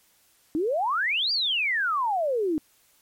sine exponential two-way sweep, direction up then down, 293.7 to 4846 to 293.7 Hz, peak -22 dBFS, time 0.55-2.58 s, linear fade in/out 0 ms, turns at 1.32 s, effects white hiss -62 dBFS RMS until 3.01 s + MP3 64 kbps

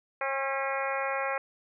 harmonic tone with a mistuned harmonic, 271 Hz, C#4, 39 cents flat, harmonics 2 / 3 / 4 / 5 / 6 / 7 / 8 / 9, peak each -33 / -35 / -36 / -37 / -38 / -38 / -39 / -40 dBFS, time 0.21-1.38 s, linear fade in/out 2 ms, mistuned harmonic 7, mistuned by +34 cents, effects none

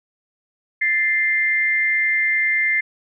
sine tone pair together, 1763.4 / 2093 Hz, A6 / C7, +3 / 0 cents, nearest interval minor third, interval 297 cents, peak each -22 / -17 dBFS, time 0.81-2.81 s, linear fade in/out 10 ms, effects none

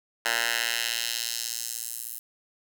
10% pulse tone with high-pass filter sweep, 116.54 Hz, A#2, in tune, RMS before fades -30 dBFS, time 0.25-2.19 s, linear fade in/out 5 ms, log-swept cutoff 1300 to 12000 Hz, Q 1.1, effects none

